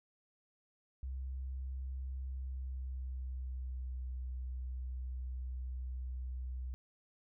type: tone with pitch glide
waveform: sine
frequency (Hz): 65.41 to 63.25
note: C2 to B1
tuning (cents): 0 to +42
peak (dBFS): -38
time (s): 1.03-6.74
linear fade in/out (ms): 0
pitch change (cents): -58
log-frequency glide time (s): 2.23-4.03
effects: none